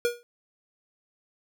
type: tone with exponential decay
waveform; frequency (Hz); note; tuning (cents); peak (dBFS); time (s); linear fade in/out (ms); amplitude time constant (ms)
square; 478.6; A#4; +46; -20; 0.05-0.23; 0; 39
effects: none